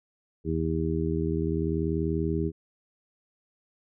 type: harmonic tone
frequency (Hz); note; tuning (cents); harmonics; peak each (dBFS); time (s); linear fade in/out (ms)
80.5; E2; -41; 1 / 2 / 3 / 4 / 5; -31 / -30 / -34 / -31 / -31; 0.44-2.52; 50
effects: none